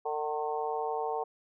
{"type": "harmonic tone with a mistuned harmonic", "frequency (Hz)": 151, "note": "D3", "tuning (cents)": 48, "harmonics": [3, 4, 5, 6, 7], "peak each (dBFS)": [-34, -42, -34, -37, -42], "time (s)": [0.05, 1.24], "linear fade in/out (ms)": 10, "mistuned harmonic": 7, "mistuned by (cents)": 34, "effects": []}